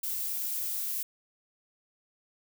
violet noise, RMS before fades -33 dBFS, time 0.03-1.03 s, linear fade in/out 5 ms, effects none

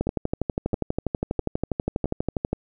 two click trains, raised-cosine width 2 ms, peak -10 / -13 dBFS, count 32 / 4, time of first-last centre 0.01-2.53 / 0.07-2.057 s, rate 12.3 / 1.51 Hz, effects none

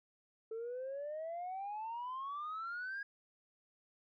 sine exponential sweep, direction up, 440 to 1651 Hz, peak -38 dBFS, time 0.51-3.03 s, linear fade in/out 5 ms, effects tanh soft clip ceiling -37 dBFS

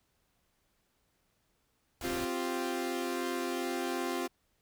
pink noise, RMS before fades -42 dBFS, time 2.01-2.25 s, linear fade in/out 2 ms
sawtooth chord, C suspended fourth, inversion none, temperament equal, 261.6 / 349.2 / 392 Hz, C4 / F4 / G4, 0 / 0 / 0 cents, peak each -33 / -31 / -36 dBFS, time 2.03-4.28 s, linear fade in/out 20 ms
effects pink hiss -75 dBFS RMS until 4.61 s

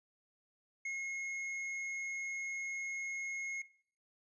triangle tone with hard clipping, 2162 Hz, C#7, 44 cents flat, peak -38 dBFS, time 0.85-3.62 s, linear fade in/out 5 ms, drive 8 dB, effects noise-tail reverb RT60 0.5 s tail -17 dB re dry + resampled to 24000 Hz

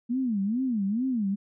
sine tone with vibrato, 226.6 Hz, A#3, 49 cents flat, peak -24 dBFS, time 0.09-1.36 s, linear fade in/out 20 ms, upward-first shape sine, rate 2.3 Hz, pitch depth 270 cents each way, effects none

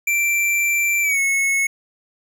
square tone with pitch glide, 2349 to 2192 Hz, D7 to C#7, 0 to -20 cents, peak -17 dBFS, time 0.07-1.67 s, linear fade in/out 5 ms, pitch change -120 cents, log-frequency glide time 1.02-1.19 s, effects none

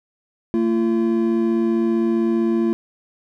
triangle tone pair together, 226 / 341.4 Hz, A3 / F4, +47 / -39 cents, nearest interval perfect fifth, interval 714 cents, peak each -17 dBFS, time 0.54-2.73 s, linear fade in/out 0 ms, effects none

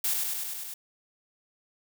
blue noise with echo, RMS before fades -27 dBFS, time 0.04-0.14 s, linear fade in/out 5 ms, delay 100 ms, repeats 6, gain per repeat -2 dB, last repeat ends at 0.74 s, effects none

